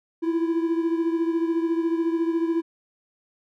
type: beating tone pair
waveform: triangle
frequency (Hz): 329.7 / 343.7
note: E4 / F4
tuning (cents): 0 / -28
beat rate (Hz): 14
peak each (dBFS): -20 / -26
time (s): 0.22-2.62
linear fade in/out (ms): 20
effects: none